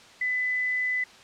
sine tone, 2003 Hz, B6, 24 cents sharp, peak -24 dBFS, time 0.21-1.04 s, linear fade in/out 5 ms, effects white hiss -50 dBFS RMS until 1.23 s + low-pass 5000 Hz 12 dB/octave

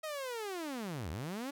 sawtooth linear two-way sweep, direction down then up, 639 to 69.8 to 289.7 Hz, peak -34 dBFS, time 0.03-1.51 s, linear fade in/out 10 ms, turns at 1.1 s, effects none

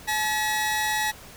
sawtooth tone pair together, 857 / 1923.9 Hz, A5 / B6, -46 / -46 cents, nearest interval octave + major second, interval 1400 cents, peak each -22 / -23 dBFS, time 0.07-1.12 s, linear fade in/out 20 ms, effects pink hiss -45 dBFS RMS until 1.36 s

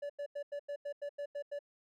triangle tone bursts, 575 Hz, D5, 37 cents flat, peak -35 dBFS, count 10, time 0.02-1.591 s, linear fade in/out 10 ms, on 77 ms, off 89 ms, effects none

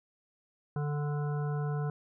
harmonic tone, 146.83 Hz, D3, in tune, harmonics 1 / 3 / 5 / 7 / 9 / 10, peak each -30 / -40 / -44 / -47 / -49 / -50 dBFS, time 0.76-1.9 s, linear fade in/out 2 ms, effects none

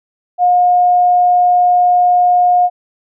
sine tone, 716 Hz, F5, 43 cents sharp, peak -7 dBFS, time 0.38-2.7 s, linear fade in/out 50 ms, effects none

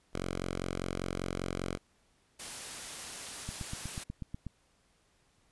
5% pulse tone, 45.06 Hz, F#1, 45 cents flat, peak -23 dBFS, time 0.13-1.78 s, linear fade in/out 20 ms
white noise, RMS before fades -42 dBFS, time 2.39-4.04 s, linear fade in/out 10 ms
click train, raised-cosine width 5 ms, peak -26 dBFS, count 9, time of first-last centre 3.49-4.467 s, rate 8.19 Hz
effects pink hiss -70 dBFS RMS until 5.51 s + resampled to 24000 Hz

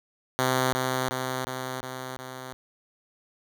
5% pulse tone with echo, 129.3 Hz, C3, 20 cents flat, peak -11 dBFS, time 0.39-0.73 s, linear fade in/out 0 ms, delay 360 ms, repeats 5, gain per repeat -3 dB, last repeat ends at 2.53 s, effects none

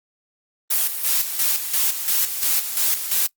blue noise with tremolo, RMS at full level -19 dBFS, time 0.7-3.27 s, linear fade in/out 10 ms, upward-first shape square, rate 2.9 Hz, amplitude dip 60%, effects noise-tail reverb RT60 0.1 s tail -22 dB re dry + Opus 32 kbps

